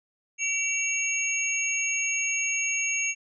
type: tone cluster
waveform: sine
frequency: 2284 / 2732 / 6520 Hz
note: D7 / F7 / G#8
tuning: -49 / -39 / -33 cents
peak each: -29 dBFS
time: 0.38-3.15 s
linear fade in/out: 50 ms
effects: none